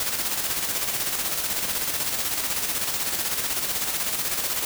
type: noise with tremolo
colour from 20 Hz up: white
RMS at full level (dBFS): -25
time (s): 0-4.65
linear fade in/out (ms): 2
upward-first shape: square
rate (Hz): 16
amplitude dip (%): 40
effects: none